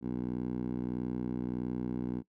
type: tone with band-pass filter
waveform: 10% pulse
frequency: 61.6 Hz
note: B1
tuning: 4 cents flat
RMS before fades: -35 dBFS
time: 0.01-2.23 s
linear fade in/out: 50 ms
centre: 250 Hz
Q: 1.6
effects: noise-tail reverb RT60 0.1 s tail -20 dB re dry